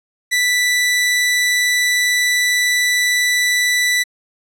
sawtooth tone, 1975.5 Hz, B6, in tune, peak -10 dBFS, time 0.31-4.04 s, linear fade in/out 20 ms, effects low-pass 12000 Hz 12 dB/octave

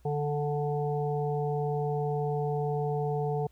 harmonic tone, 146.83 Hz, D3, in tune, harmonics 1 / 3 / 5 / 6, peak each -30 / -31 / -35 / -42 dBFS, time 0.05-3.47 s, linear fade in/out 5 ms, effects added 60 Hz sine -57 dBFS peak until 3.51 s + pink hiss -68 dBFS RMS until 3.51 s

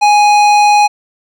sine tone with hard clipping, 830.6 Hz, G#5, in tune, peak -7 dBFS, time 0.01-0.88 s, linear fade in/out 20 ms, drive 14 dB, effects none

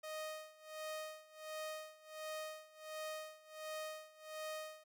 sawtooth tone with tremolo, 622.3 Hz, D#5, in tune, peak -38 dBFS, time 0.03-4.84 s, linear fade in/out 10 ms, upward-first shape sine, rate 1.4 Hz, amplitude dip 90%, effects none

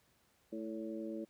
harmonic tone with a mistuned harmonic, 110 Hz, A2, in tune, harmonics 2 / 3 / 4 / 5, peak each -44 / -42 / -49 / -47 dBFS, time 0.52-1.25 s, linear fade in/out 10 ms, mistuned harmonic 5, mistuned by +34 cents, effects pink hiss -72 dBFS RMS until 1.29 s + high-pass 60 Hz 12 dB/octave

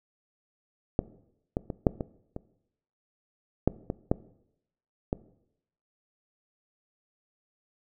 clicks, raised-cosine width 2 ms, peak -9 / -14 / -19 / -6 / -17 / -22 / -7 / -16 / -9 / -13 dBFS, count 10, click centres 0.991 / 1.569 / 1.702 / 1.868 / 2.008 / 2.364 / 3.676 / 3.901 / 4.115 / 5.129 s, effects noise-tail reverb RT60 0.8 s tail -19 dB re dry

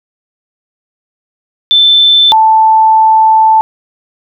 sine tone pair in turn, 3534 / 879.9 Hz, A7 / A5, +7 / 0 cents, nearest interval 2 octaves, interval 2407 cents, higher first, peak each -3 dBFS, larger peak neither, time 1.71-2.32 / 2.32-3.61 s, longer second, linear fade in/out 0 ms, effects none

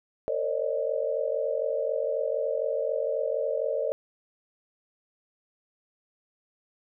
sine tone cluster, 455.9 / 529 / 573 / 620 Hz, A#4 / C5 / D5 / D#5, -39 / +19 / -43 / -6 cents, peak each -31 dBFS, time 0.28-3.92 s, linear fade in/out 0 ms, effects none

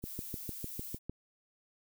violet noise, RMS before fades -44 dBFS, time 0.02-0.99 s, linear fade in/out 50 ms
click train, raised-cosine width 3 ms, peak -26 dBFS, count 8, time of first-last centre 0.04-1.096 s, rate 6.63 Hz
effects none

